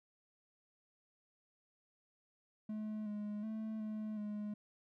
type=tone with pitch steps; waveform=triangle; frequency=214.4 / 208.6 / 218.9 / 215 / 209.1 Hz; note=A3 / G#3 / A3 / A3 / G#3; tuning=-45 / +8 / -9 / -40 / +12 cents; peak=-37 dBFS; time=2.69-4.54 s; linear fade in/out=5 ms; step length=370 ms; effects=none